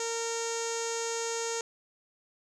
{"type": "tone with low-pass filter", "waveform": "sawtooth", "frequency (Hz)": 460, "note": "A#4", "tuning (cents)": -23, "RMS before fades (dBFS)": -33, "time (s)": [0, 1.61], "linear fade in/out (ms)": 2, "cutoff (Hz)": 6800, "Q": 7.7, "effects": []}